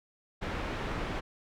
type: low-pass noise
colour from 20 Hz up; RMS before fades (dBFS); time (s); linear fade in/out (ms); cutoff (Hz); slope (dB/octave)
pink; -35; 0.41-1.21; 20; 2400; 12
effects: none